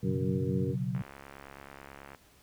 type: harmonic tone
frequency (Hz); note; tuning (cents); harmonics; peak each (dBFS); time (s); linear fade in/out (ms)
94; F#2; +28; 1 / 2 / 3 / 4 / 5; -37 / -37 / -37 / -37 / -37; 0.02-0.76; 50
type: chord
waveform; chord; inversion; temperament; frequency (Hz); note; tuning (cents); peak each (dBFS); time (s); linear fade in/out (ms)
sine; B suspended second; none; equal with one note detuned; 123.47 / 138.59 / 184.04; B2 / C#3 / F#3; 0 / 0 / -9; -34; 0.03-1.02; 5
type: click train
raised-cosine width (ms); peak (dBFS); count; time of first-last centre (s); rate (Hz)
0.5; -31; 84; 0.95-2.148; 69.3
effects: pink hiss -61 dBFS RMS until 2.42 s